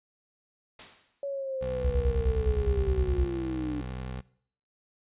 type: noise with exponential decay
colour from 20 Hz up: white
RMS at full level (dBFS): -41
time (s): 0.79-1.3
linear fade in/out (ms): 2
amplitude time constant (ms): 110
type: linear sweep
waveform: sine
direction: down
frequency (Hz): 563 to 291.7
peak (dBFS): -30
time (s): 1.23-3.81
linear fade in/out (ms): 2
type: tone with vibrato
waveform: 20% pulse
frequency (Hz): 63.6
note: C2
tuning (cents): -48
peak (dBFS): -30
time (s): 1.61-4.21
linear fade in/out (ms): 10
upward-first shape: triangle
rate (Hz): 11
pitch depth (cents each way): 43
type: tone bursts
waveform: sine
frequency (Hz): 65.6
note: C2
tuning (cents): +5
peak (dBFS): -22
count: 14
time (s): 1.84-3.245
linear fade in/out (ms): 10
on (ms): 66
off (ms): 37
effects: noise-tail reverb RT60 0.6 s tail -21 dB re dry + resampled to 8000 Hz